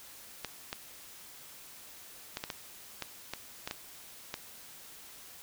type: clicks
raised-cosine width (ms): 0.2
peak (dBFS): -18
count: 10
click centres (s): 0.447 / 0.729 / 2.371 / 2.439 / 2.502 / 3.023 / 3.336 / 3.675 / 3.711 / 4.341
effects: white hiss -51 dBFS RMS until 5.42 s